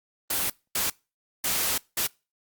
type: noise bursts at uneven times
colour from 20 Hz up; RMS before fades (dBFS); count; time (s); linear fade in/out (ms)
white; -26; 4; 0.3-0.5 / 0.75-0.9 / 1.44-1.78 / 1.97-2.07; 5
effects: noise-tail reverb RT60 0.3 s tail -25 dB re dry + Opus 32 kbps